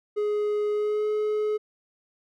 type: tone with pitch glide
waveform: triangle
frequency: 418.1 to 424.9 Hz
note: G#4 to G#4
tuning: +12 to +40 cents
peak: -21 dBFS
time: 0.16-1.58 s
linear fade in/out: 20 ms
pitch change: +28 cents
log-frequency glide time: 0.71-1.08 s
effects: none